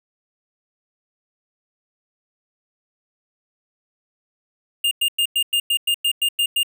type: tone bursts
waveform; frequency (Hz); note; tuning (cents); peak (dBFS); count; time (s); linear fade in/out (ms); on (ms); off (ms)
square; 2821; F7; +17; -17; 11; 4.84-6.632; 5; 72; 100
effects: none